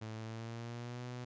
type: tone with pitch glide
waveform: sawtooth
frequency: 110 to 123.47 Hz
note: A2 to B2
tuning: 0 to 0 cents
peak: -38 dBFS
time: 0.01-1.25 s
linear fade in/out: 10 ms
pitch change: +200 cents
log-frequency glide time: 0.13-1.05 s
effects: resampled to 16000 Hz